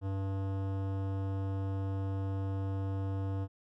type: tone with hard clipping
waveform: sine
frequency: 97 Hz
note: G2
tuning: 18 cents flat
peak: -34 dBFS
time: 0.01-3.48 s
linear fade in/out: 50 ms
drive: 17 dB
effects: none